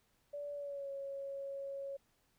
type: tone with pitch glide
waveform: sine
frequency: 578 to 552.2 Hz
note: D5 to C#5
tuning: -28 to -7 cents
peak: -40 dBFS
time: 0.33-1.97 s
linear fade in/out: 10 ms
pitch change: -79 cents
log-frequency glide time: 0.53-0.9 s
effects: pink hiss -75 dBFS RMS until 2.38 s